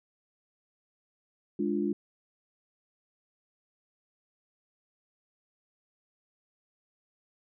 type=chord; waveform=sine; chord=D diminished; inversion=second; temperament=equal; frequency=207.7 / 293.7 / 349.2 Hz; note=Ab3 / D4 / F4; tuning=0 / 0 / 0 cents; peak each=-31 dBFS; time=1.59-1.93 s; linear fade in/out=5 ms; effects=none